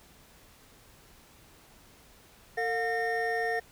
triangle tone cluster, 453.3 / 715 / 1829 Hz, A#4 / F5 / A#6, -48 / +41 / -33 cents, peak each -30 dBFS, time 2.57-3.6 s, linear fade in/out 10 ms, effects pink hiss -57 dBFS RMS until 3.71 s

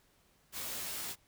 white noise with comb filter, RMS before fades -40 dBFS, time 0.52-1.16 s, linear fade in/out 50 ms, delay 17 ms, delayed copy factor +0.95, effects pink hiss -69 dBFS RMS until 1.27 s

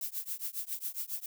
violet noise with tremolo, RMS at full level -34 dBFS, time 0.01-1.26 s, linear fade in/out 2 ms, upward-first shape triangle, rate 7.3 Hz, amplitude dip 100%, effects none

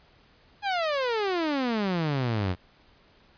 sawtooth exponential sweep, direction down, 836 to 86.3 Hz, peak -21 dBFS, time 0.62-2.56 s, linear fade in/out 50 ms, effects pink hiss -59 dBFS RMS until 3.37 s + resampled to 11025 Hz

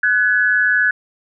sine tone pair together, 1490.7 / 1696 Hz, F#6 / G#6, +12 / +36 cents, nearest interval major second, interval 224 cents, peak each -15 dBFS, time 0.03-0.91 s, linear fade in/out 5 ms, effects none

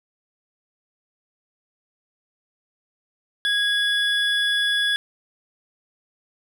triangle tone pair together, 1650 / 3410 Hz, G#6 / G#7, -12 / +45 cents, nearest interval octave + minor second, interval 1257 cents, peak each -20 dBFS, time 3.45-4.96 s, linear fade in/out 0 ms, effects none

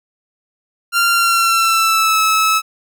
sawtooth tone with pitch glide, 1385 to 1299.7 Hz, F6 to E6, -15 to -25 cents, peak -8 dBFS, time 0.92-2.62 s, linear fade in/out 50 ms, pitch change -110 cents, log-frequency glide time 1.11-2.21 s, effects none

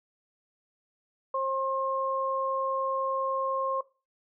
sine tone pair together, 534 / 1068 Hz, C5 / C6, +35 / +35 cents, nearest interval octave, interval 1200 cents, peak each -30 / -28 dBFS, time 1.34-3.81 s, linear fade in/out 5 ms, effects noise-tail reverb RT60 0.3 s tail -19 dB re dry

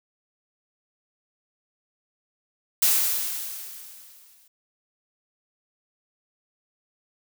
blue noise with exponential decay, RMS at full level -18 dBFS, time 2.82-4.48 s, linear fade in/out 5 ms, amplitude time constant 360 ms, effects none

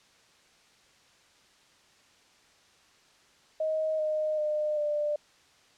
sine tone with pitch steps, 628 / 616.5 / 605.2 / 594.1 Hz, D#5 / D#5 / D#5 / D5, +16 / -16 / -48 / +20 cents, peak -26 dBFS, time 3.6-5.16 s, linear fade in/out 5 ms, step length 390 ms, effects white hiss -61 dBFS RMS until 5.77 s + low-pass 6000 Hz 12 dB/octave

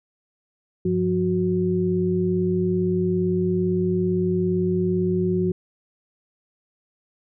sine tone cluster, 99.6 / 177.3 / 367.3 Hz, G2 / F3 / F#4, +28 / +26 / -13 cents, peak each -29 / -22 / -22 dBFS, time 0.85-5.52 s, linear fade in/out 5 ms, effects none

